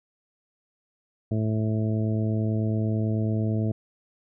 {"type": "harmonic tone", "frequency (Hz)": 109.1, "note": "A2", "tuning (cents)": -14, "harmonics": [1, 2, 3, 4, 5, 6], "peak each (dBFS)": [-24, -28, -33, -37, -41, -38], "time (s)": [1.31, 3.72], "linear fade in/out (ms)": 5, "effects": []}